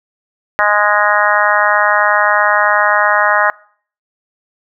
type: harmonic tone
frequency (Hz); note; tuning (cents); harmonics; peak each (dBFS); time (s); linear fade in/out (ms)
207.7; G#3; 0; 3 / 4 / 5 / 6 / 7 / 8 / 9; -17 / -17 / -17 / -17 / -17 / -17 / -17; 0.59-3.5; 0
effects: noise-tail reverb RT60 0.5 s tail -23 dB re dry